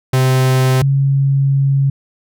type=tone pair in turn; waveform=45% pulse / sine; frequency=130 / 137.61 Hz; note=C3 / C#3; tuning=-11 / -12 cents; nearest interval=minor second; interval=99 cents; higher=second; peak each=-10 dBFS; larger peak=neither; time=0.13-0.82 / 0.82-1.9 s; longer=second; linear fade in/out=5 ms; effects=none